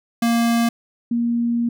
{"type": "tone pair in turn", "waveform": ["square", "sine"], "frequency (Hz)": [233.1, 235.7], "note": ["A#3", "A#3"], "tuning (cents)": [0, 19], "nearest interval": "unison", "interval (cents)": 19, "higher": "second", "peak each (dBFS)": [-16, -17], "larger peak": "first", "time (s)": [[0.22, 0.69], [1.11, 1.69]], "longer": "second", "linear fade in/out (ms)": 5, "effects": []}